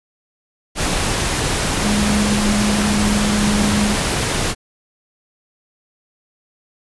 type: tone in noise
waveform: sine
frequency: 207.7 Hz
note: G#3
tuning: in tune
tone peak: -16 dBFS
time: 1.81-3.96 s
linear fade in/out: 50 ms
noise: pink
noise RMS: -19 dBFS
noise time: 0.75-4.55 s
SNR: 0 dB
effects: resampled to 24000 Hz